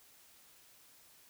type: silence
effects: white hiss -62 dBFS RMS until 1.29 s